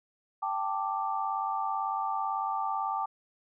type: chord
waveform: sine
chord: G suspended second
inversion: none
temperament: just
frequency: 784 / 882 / 1176 Hz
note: G5 / A5 / D6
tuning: 0 / +4 / +2 cents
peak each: -33 dBFS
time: 0.42-3.06 s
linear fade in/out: 10 ms
effects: none